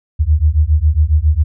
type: beating tone pair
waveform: sine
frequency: 73.1 / 80.4 Hz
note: D2 / E2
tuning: -7 / -43 cents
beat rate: 7.3 Hz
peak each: -12 dBFS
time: 0.19-1.44 s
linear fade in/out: 20 ms
effects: none